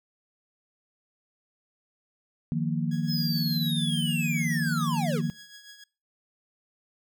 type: chord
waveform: sine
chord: Eb suspended second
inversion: none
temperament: equal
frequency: 155.56 / 174.61 / 233.1 Hz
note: Eb3 / F3 / Bb3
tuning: 0 / 0 / 0 cents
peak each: -28 / -30 / -30 dBFS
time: 2.52-5.3 s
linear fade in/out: 0 ms
type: tone with tremolo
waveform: 15% pulse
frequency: 1664 Hz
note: G#6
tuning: 3 cents sharp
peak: -37 dBFS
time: 2.91-5.84 s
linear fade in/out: 5 ms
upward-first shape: triangle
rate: 6.9 Hz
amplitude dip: 65%
type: linear sweep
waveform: square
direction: down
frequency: 5210 to 329.6 Hz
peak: -30 dBFS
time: 3.07-5.22 s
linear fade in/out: 50 ms
effects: noise-tail reverb RT60 0.4 s tail -25 dB re dry